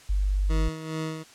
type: tone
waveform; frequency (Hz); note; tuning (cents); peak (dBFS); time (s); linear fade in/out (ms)
sine; 49; G1; 0; -21; 0.09-0.69; 10
type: tone with tremolo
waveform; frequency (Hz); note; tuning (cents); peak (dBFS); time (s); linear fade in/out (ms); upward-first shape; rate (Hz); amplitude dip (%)
20% pulse; 158.7; D#3; +35; -23; 0.49-1.24; 20; sine; 2.4; 60
effects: white hiss -51 dBFS RMS until 1.34 s + low-pass 8000 Hz 12 dB/octave